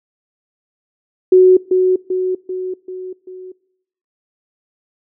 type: tone with echo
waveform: sine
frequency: 370 Hz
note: F#4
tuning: in tune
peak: -4 dBFS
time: 1.32-1.57 s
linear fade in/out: 5 ms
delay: 390 ms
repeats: 5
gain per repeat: -5 dB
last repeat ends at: 3.52 s
effects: noise-tail reverb RT60 0.8 s tail -23 dB re dry